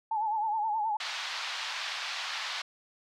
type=tone with vibrato; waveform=sine; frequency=864 Hz; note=A5; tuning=32 cents flat; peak=-27 dBFS; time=0.11-0.97 s; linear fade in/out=5 ms; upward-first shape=triangle; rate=9.5 Hz; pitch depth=98 cents each way
type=band-pass noise; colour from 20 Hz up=white; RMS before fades=-36 dBFS; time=1-2.62 s; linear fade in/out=5 ms; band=800 to 4500 Hz; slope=24 dB/octave
effects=none